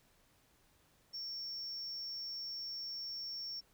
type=tone; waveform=sine; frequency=5470 Hz; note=F8; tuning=37 cents flat; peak=-38 dBFS; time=1.13-3.61 s; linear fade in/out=20 ms; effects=tanh soft clip ceiling -39 dBFS + pink hiss -70 dBFS RMS until 3.73 s